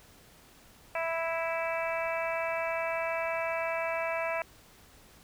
harmonic tone, 329.6 Hz, E4, in tune, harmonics 2 / 3 / 4 / 5 / 6 / 7 / 8, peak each -32 / -37 / -40 / -41 / -42 / -38 / -40 dBFS, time 0.95-4.42 s, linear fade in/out 2 ms, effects pink hiss -57 dBFS RMS until 5.23 s

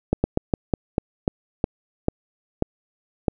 slowing click train, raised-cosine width 2 ms, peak -5 dBFS, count 11, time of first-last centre 0.13-3.282 s, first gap 110 ms, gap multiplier 1.22, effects none

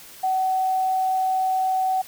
sine tone, 754 Hz, F#5, 32 cents sharp, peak -19 dBFS, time 0.23-2.02 s, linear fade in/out 10 ms, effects white hiss -44 dBFS RMS until 2.07 s

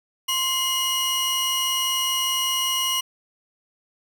sawtooth tone pair together, 1046.5 / 2887 Hz, C6 / F#7, 0 / -43 cents, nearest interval octave + tritone, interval 1757 cents, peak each -24 / -19 dBFS, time 0.28-3.01 s, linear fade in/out 10 ms, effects none

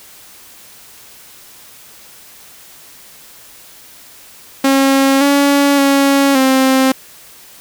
sawtooth tone with pitch steps, 271.5 / 282.4 / 277.2 / 263.8 Hz, C#4 / C#4 / C#4 / C4, -36 / +32 / 0 / +14 cents, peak -5 dBFS, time 4.64-6.92 s, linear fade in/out 5 ms, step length 570 ms, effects white hiss -40 dBFS RMS until 7.6 s

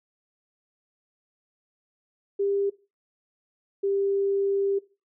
sine tone pair in turn, 399 / 395.8 Hz, G4 / G4, +31 / +17 cents, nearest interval unison, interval 14 cents, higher first, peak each -22 dBFS, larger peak neither, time 2.39-2.7 / 3.83-4.79 s, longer second, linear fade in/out 10 ms, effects noise-tail reverb RT60 0.3 s tail -19 dB re dry

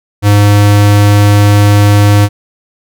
square tone, 102.7 Hz, G#2, 19 cents flat, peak -4 dBFS, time 0.22-2.29 s, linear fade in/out 50 ms, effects none

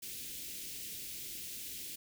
white band-stop noise, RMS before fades -44 dBFS, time 0.02-1.96 s, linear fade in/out 10 ms, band 410 to 2300 Hz, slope 24 dB/octave, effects none

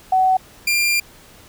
sine / sawtooth tone pair in turn, 751 / 2390 Hz, F#5 / D7, +26 / +30 cents, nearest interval octave + minor sixth, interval 2004 cents, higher second, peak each -12 dBFS, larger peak neither, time 0.12-0.37 / 0.67-1 s, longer second, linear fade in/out 5 ms, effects pink hiss -46 dBFS RMS until 1.48 s

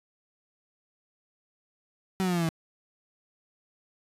35% pulse exponential sweep, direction down, 191.8 to 160 Hz, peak -23 dBFS, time 2.2-2.49 s, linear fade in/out 0 ms, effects resampled to 32000 Hz

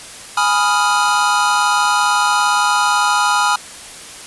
square chord, F half-diminished seventh, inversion first, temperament equal, 830.6 / 987.8 / 1244.5 / 1396.9 Hz, Ab5 / Cb6 / Eb6 / F6, 0 / 0 / 0 / 0 cents, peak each -19 dBFS, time 0.37-3.56 s, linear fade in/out 5 ms, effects white hiss -34 dBFS RMS until 4.26 s + resampled to 24000 Hz

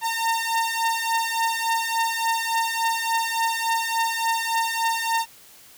sawtooth beating tone pair, 910 / 913.5 Hz, A#5 / A#5, -42 / -35 cents, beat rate 3.5 Hz, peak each -21 dBFS, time 0.01-5.26 s, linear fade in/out 50 ms, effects white hiss -49 dBFS RMS until 5.77 s

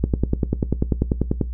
click train, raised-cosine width 3 ms, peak -5 dBFS, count 15, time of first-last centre 0.04-1.413 s, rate 10.2 Hz, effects noise-tail reverb RT60 0.2 s tail -18 dB re dry + added 60 Hz sine -25 dBFS peak until 1.53 s

